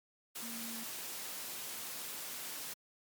sine tone in noise, 230.8 Hz, A#3, 17 cents flat, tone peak -45 dBFS, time 0.42-0.84 s, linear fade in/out 10 ms, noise white, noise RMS -43 dBFS, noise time 0.35-2.74 s, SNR -5 dB, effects high-pass 150 Hz 12 dB/octave + MP3 96 kbps

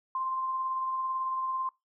sine tone with tremolo, 1046.5 Hz, C6, in tune, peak -28 dBFS, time 0.15-1.69 s, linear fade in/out 2 ms, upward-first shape sine, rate 18 Hz, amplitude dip 25%, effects noise-tail reverb RT60 0.2 s tail -23 dB re dry

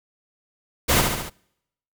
pink noise with echo, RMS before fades -18 dBFS, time 0.88-1.02 s, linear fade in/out 20 ms, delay 70 ms, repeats 4, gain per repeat -4 dB, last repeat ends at 1.3 s, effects noise-tail reverb RT60 0.8 s tail -26 dB re dry

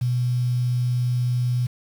sine tone with quantisation, 123.47 Hz, B2, in tune, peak -19 dBFS, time 0.01-1.67 s, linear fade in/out 10 ms, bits 7, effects none

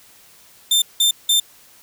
sawtooth tone bursts, 3584 Hz, A7, 31 cents sharp, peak -10 dBFS, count 3, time 0.71-1.4 s, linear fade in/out 5 ms, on 110 ms, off 180 ms, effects white hiss -49 dBFS RMS until 1.82 s

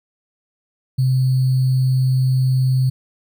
sine tone with sample-and-hold, 129.9 Hz, C3, 12 cents flat, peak -13 dBFS, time 0.98-2.9 s, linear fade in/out 10 ms, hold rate 4410 Hz, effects none

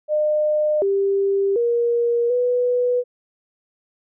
sine tone with pitch steps, 606 / 394.6 / 472.8 / 492.5 Hz, D#5 / G4 / A#4 / B4, -46 / +11 / +24 / -5 cents, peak -16 dBFS, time 0.08-3.04 s, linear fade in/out 50 ms, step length 740 ms, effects none

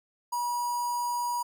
square tone with notch filter, 965 Hz, B5, 40 cents flat, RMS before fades -30 dBFS, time 0.32-1.43 s, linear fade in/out 10 ms, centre 3000 Hz, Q 0.87, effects none

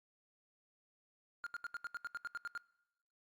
triangle tone bursts, 1408 Hz, F6, 14 cents sharp, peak -37 dBFS, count 12, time 1.44-2.576 s, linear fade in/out 0 ms, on 25 ms, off 76 ms, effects noise-tail reverb RT60 0.9 s tail -23 dB re dry + Opus 48 kbps

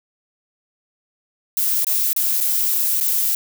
violet noise with dropouts, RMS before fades -19 dBFS, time 1.57-3.35 s, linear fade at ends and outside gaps 2 ms, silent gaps 1.846-1.868 / 2.131-2.163 / 2.405-2.408 / 3.003-3.009 s, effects none

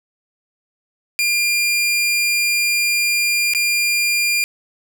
sawtooth tone with dropouts, 2400 Hz, D7, 37 cents sharp, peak -12 dBFS, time 1.19-4.44 s, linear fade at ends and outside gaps 0 ms, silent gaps 3.536-3.549 s, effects none

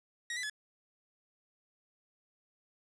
sawtooth tone with pitch steps, 1891 / 1995 / 1709 Hz, A#6 / B6 / G#6, +24 / +17 / +49 cents, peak -32 dBFS, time 0.3-0.498 s, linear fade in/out 2 ms, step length 66 ms, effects resampled to 22050 Hz + 10-bit

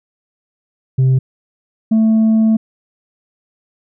sine tone pair in turn, 130.81 / 221 Hz, C3 / A3, 0 / +8 cents, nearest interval major sixth, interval 908 cents, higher second, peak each -6 dBFS, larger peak neither, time 0.98-1.19 / 1.91-2.57 s, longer second, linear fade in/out 10 ms, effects tanh soft clip ceiling -8 dBFS

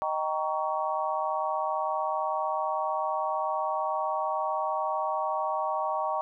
sine chord, Eb dominant seventh, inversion none, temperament just, 622.3 / 777.8 / 933.4 / 1120.1 Hz, Eb5 / G5 / Bb5 / Db6, 0 / -14 / +2 / +18 cents, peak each -32 dBFS, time 0.02-6.21 s, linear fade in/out 0 ms, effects none

